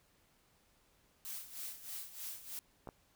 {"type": "noise with tremolo", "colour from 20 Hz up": "blue", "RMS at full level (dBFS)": -43, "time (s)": [1.25, 2.59], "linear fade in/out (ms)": 0, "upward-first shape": "sine", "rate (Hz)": 3.2, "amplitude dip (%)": 75}
{"type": "clicks", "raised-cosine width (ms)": 1, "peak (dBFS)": -32, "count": 2, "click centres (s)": [2.873, 2.889]}
{"effects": ["pink hiss -71 dBFS RMS until 3.15 s"]}